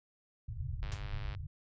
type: low-pass noise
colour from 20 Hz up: pink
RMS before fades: -39 dBFS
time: 0.48-1.47 s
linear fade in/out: 10 ms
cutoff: 140 Hz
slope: 96 dB/octave
type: click train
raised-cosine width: 0.3 ms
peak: -32 dBFS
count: 54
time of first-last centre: 0.83-1.35 s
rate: 102 Hz
type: noise with exponential decay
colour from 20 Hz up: white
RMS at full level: -42 dBFS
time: 0.92-1.06 s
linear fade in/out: 0 ms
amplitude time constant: 29 ms
effects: resampled to 16000 Hz